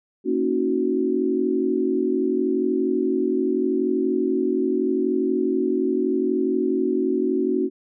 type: chord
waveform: sine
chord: D# minor seventh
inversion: second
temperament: equal with one note detuned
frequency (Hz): 233.1 / 277.2 / 318 / 370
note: A#3 / C#4 / D#4 / F#4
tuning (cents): 0 / 0 / +38 / 0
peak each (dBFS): -27 / -24 / -27 / -22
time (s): 0.24-7.7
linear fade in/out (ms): 50
effects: none